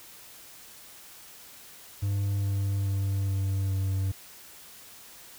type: tone with pitch steps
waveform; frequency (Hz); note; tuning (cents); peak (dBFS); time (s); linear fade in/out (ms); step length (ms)
triangle; 99.9 / 98.92 / 97.96 / 97 / 96.05; G2 / G2 / G2 / G2 / G2; +33 / +16 / -1 / -18 / -35; -23; 2.02-4.12; 10; 420
effects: white hiss -49 dBFS RMS until 5.38 s